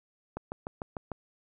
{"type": "click train", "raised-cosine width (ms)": 1, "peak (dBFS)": -21, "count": 6, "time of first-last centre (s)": [0.37, 1.117], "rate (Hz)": 6.69, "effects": []}